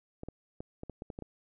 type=clicks; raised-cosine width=2 ms; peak=-27 dBFS; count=9; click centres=0.234 / 0.286 / 0.605 / 0.834 / 0.897 / 1.021 / 1.102 / 1.189 / 1.223 s; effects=none